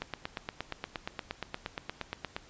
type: click train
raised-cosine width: 0.3 ms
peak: -18 dBFS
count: 21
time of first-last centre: 0.02-2.365 s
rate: 8.53 Hz
effects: pink hiss -56 dBFS RMS until 2.49 s + resampled to 16000 Hz